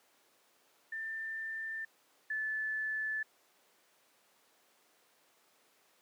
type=tone pair in turn; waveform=sine; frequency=1786 / 1741.2 Hz; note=A6 / A6; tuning=+25 / -19 cents; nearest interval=unison; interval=44 cents; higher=first; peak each=-37 / -33 dBFS; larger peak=second; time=0.92-1.85 / 2.3-3.23 s; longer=neither; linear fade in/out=5 ms; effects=pink hiss -68 dBFS RMS until 6.01 s + high-pass 400 Hz 12 dB/octave

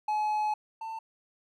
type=tone pair in turn; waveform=triangle; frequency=850 / 893 Hz; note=G#5 / A5; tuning=+40 / +25 cents; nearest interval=minor second; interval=85 cents; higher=second; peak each=-24 / -33 dBFS; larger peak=first; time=0.08-0.54 / 0.81-0.99 s; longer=first; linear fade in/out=5 ms; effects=none

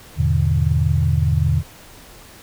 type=chord; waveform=sine; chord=E dominant seventh; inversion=none; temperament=equal with one note detuned; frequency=82.41 / 103.83 / 123.47 / 148.88 Hz; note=E2 / G#2 / B2 / D3; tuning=0 / 0 / 0 / +24 cents; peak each=-18 / -23 / -21 / -19 dBFS; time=0.16-1.63 s; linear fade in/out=50 ms; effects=pink hiss -43 dBFS RMS until 2.42 s

